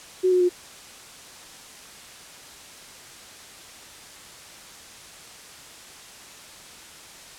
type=tone with pitch steps; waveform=sine; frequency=370 / 363.4 / 357 Hz; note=F#4 / F#4 / F4; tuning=0 / -31 / +38 cents; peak=-16 dBFS; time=0.23-0.494 s; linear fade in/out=20 ms; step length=88 ms; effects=white hiss -44 dBFS RMS until 7.38 s + low-pass 9000 Hz 12 dB/octave